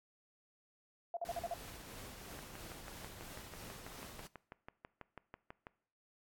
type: tone bursts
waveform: sine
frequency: 687 Hz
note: F5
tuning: 29 cents flat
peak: -36 dBFS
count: 6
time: 1.14-1.539 s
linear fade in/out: 2 ms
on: 29 ms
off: 45 ms
type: noise with tremolo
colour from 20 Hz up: pink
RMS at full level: -50 dBFS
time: 1.25-4.27 s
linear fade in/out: 0 ms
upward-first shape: triangle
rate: 3 Hz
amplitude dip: 35%
type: click train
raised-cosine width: 0.5 ms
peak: -33 dBFS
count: 21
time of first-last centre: 2.39-5.669 s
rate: 6.1 Hz
effects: noise-tail reverb RT60 0.6 s tail -20 dB re dry + AAC 64 kbps